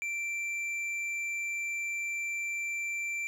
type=tone with hard clipping; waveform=triangle; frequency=2349 Hz; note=D7; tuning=in tune; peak=-33 dBFS; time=0.02-3.27 s; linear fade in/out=0 ms; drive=9 dB; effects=none